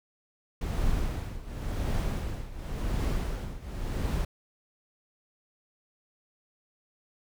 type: noise with tremolo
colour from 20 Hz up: brown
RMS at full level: -27 dBFS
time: 0.61-4.25 s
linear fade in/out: 5 ms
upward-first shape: triangle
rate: 0.92 Hz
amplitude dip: 85%
effects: none